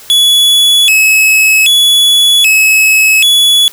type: tone with vibrato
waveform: 45% pulse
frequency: 2960 Hz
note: F#7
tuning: in tune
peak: -4 dBFS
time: 0.1-3.68 s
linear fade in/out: 0 ms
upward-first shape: square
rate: 0.64 Hz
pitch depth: 240 cents each way
effects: white hiss -34 dBFS RMS until 3.72 s